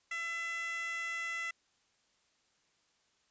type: tone with high-pass filter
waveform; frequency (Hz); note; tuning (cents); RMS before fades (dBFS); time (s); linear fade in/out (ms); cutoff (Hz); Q
15% pulse; 671; E5; +31; -38; 0.11-1.51; 5; 1800; 4.3
effects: white hiss -73 dBFS RMS until 3.3 s + resampled to 16000 Hz